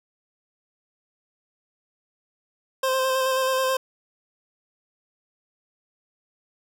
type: tone with vibrato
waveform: 25% pulse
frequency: 523.3 Hz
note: C5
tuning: in tune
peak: -17 dBFS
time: 2.83-3.77 s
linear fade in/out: 5 ms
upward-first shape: square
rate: 9.3 Hz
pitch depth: 15 cents each way
effects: none